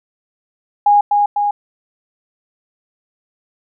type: tone with echo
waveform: sine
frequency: 822 Hz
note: G#5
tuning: 18 cents flat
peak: -7 dBFS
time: 0.86-1.01 s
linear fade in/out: 5 ms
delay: 250 ms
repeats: 2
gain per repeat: -3 dB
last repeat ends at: 1.51 s
effects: none